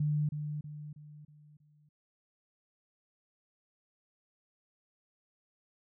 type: tone with echo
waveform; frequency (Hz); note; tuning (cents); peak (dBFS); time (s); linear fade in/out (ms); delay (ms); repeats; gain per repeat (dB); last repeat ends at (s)
sine; 149.4; D3; +30; -27; 0-0.29; 5; 320; 5; -7; 1.89
effects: none